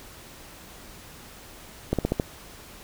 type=slowing click train; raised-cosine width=2 ms; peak=-9 dBFS; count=5; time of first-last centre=1.93-2.198 s; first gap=57 ms; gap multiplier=1.11; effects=pink hiss -46 dBFS RMS until 2.83 s